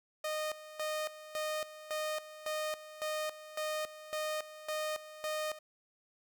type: tone with tremolo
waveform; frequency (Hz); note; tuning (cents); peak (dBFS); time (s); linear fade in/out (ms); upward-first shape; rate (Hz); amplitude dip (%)
sawtooth; 616; D#5; -17; -30; 0.24-5.59; 5; square; 1.8; 80
effects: none